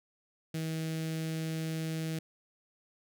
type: tone with notch filter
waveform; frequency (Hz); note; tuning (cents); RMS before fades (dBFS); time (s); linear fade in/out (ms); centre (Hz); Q
sawtooth; 160.2; E3; -49; -35; 0.54-2.19; 5; 1000; 0.74
effects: none